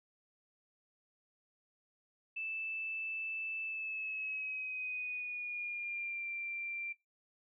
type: tone with pitch glide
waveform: sine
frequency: 2637 to 2363 Hz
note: E7 to D7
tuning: 0 to +10 cents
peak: -37 dBFS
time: 2.36-6.93 s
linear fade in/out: 10 ms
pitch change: -190 cents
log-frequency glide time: 3.64-6.28 s
effects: noise-tail reverb RT60 0.2 s tail -22 dB re dry